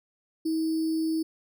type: tone with sample-and-hold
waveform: sine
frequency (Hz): 320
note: D#4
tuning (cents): +49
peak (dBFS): -24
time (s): 0.45-1.23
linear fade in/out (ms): 10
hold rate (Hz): 4900
effects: none